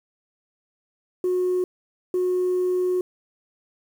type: tone pair in turn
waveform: sine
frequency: 364.3 / 364.3 Hz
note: F#4 / F#4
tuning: -27 / -27 cents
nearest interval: unison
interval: 0 cents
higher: neither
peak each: -18 / -18 dBFS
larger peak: neither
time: 1.24-1.64 / 2.14-3.01 s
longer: second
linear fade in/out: 2 ms
effects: tanh soft clip ceiling -17 dBFS + 8-bit